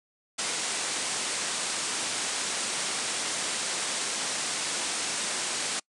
white low-pass noise, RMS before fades -31 dBFS, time 0.38-5.8 s, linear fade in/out 10 ms, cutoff 9600 Hz, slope 96 dB/octave, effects noise-tail reverb RT60 0.1 s tail -26 dB re dry + high-pass 200 Hz 12 dB/octave

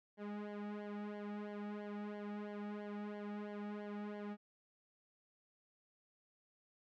sawtooth tone with flanger, 207.1 Hz, G#3, 5 cents flat, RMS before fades -45 dBFS, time 0.17-4.37 s, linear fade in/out 50 ms, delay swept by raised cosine 0.78 to 1.98 ms, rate 3 Hz, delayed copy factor -0.9, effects low-pass 2000 Hz 12 dB/octave

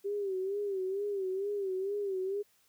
sine tone with vibrato, 392 Hz, G4, in tune, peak -31 dBFS, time 0.04-2.43 s, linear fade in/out 20 ms, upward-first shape sine, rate 2.2 Hz, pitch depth 88 cents each way, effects white hiss -69 dBFS RMS until 2.68 s

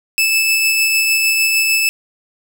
sawtooth tone with tremolo, 2623 Hz, E7, 9 cents flat, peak -8 dBFS, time 0.18-1.89 s, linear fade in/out 0 ms, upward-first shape sine, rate 6.6 Hz, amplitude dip 25%, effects none

